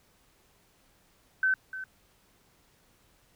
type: tone with echo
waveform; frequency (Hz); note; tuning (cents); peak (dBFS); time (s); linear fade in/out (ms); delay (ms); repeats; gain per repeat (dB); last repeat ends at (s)
sine; 1530; G6; -42; -22; 1.43-1.54; 2; 300; 1; -13; 1.84
effects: pink hiss -65 dBFS RMS until 3.35 s